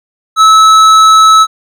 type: tone with hard clipping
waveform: triangle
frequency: 1300 Hz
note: E6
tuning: 24 cents flat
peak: -3 dBFS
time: 0.36-1.47 s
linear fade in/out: 50 ms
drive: 14 dB
effects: none